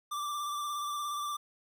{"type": "tone with vibrato", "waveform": "square", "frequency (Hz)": 1174.7, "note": "D6", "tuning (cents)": 0, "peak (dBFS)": -34, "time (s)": [0.11, 1.37], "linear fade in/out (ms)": 10, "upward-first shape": "square", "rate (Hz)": 17, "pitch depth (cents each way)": 21, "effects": ["12-bit"]}